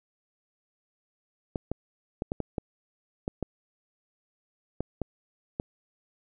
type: clicks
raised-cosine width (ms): 2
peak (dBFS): -16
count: 11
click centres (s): 1.558 / 1.716 / 2.221 / 2.319 / 2.403 / 2.582 / 3.279 / 3.427 / 4.806 / 5.017 / 5.599
effects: none